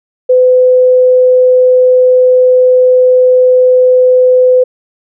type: tone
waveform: sine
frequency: 506 Hz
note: B4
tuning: 42 cents sharp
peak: -3 dBFS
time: 0.29-4.64 s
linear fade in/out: 10 ms
effects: none